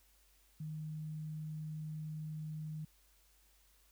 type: tone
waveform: sine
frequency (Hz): 154.8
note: D#3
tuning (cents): -9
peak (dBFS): -40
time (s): 0.6-2.85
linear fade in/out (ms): 5
effects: added 50 Hz sine -69 dBFS peak until 3.91 s + white hiss -70 dBFS RMS until 3.91 s

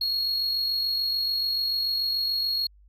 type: tone with amplitude modulation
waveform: triangle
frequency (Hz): 4307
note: C8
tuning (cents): +49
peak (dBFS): -21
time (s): 0.01-2.67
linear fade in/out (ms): 5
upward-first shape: sine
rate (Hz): 46.9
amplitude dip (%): 35
effects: added 50 Hz sine -52 dBFS peak until 2.88 s

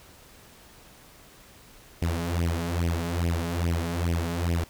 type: tone with flanger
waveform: sawtooth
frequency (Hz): 84.8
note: E2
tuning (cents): +50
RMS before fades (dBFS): -27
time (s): 2.02-4.64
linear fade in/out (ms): 0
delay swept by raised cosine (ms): 0.35 to 4.85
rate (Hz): 2.4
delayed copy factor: +0.9
effects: pink hiss -52 dBFS RMS until 4.69 s

